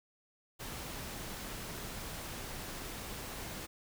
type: noise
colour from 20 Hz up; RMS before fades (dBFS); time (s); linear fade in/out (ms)
pink; -43; 0.59-3.67; 20
effects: none